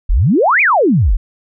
sine exponential two-way sweep, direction up then down, 32.7 to 2531 to 32.7 Hz, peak -8 dBFS, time 0.09-1.17 s, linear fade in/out 10 ms, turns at 0.61 s, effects none

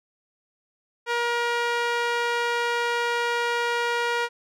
sawtooth tone with band-pass filter, 474.9 Hz, A#4, 32 cents sharp, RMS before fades -25 dBFS, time 1.06-4.29 s, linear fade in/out 50 ms, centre 1600 Hz, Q 0.78, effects none

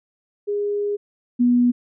sine tone pair in turn, 410.2 / 243.9 Hz, G#4 / B3, -21 / -21 cents, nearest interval major sixth, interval 900 cents, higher first, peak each -20 / -13 dBFS, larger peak second, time 0.47-0.97 / 1.39-1.72 s, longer first, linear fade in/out 20 ms, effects none

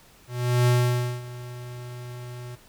square tone with ADSR envelope, 122.8 Hz, B2, 9 cents flat, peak -17 dBFS, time 0.27-2.56 s, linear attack 400 ms, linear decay 540 ms, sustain -19 dB, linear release 16 ms, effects pink hiss -54 dBFS RMS until 2.68 s

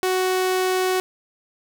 sawtooth tone, 371.4 Hz, F#4, 7 cents sharp, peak -15 dBFS, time 0.03-1 s, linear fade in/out 0 ms, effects none

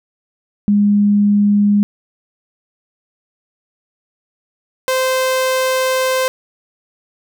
sine / sawtooth tone pair in turn, 205 / 518.8 Hz, G#3 / C5, -22 / -15 cents, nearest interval octave + major third, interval 1607 cents, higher second, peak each -9 / -10 dBFS, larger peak first, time 0.68-1.83 / 4.88-6.28 s, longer second, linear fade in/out 0 ms, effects none

